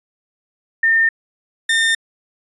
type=tone pair in turn; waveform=sine / 30% pulse; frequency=1813 / 1813 Hz; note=A#6 / A#6; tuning=-49 / -49 cents; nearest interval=unison; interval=0 cents; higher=neither; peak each=-11 dBFS; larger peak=neither; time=0.83-1.09 / 1.69-1.95 s; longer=neither; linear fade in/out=5 ms; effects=resampled to 22050 Hz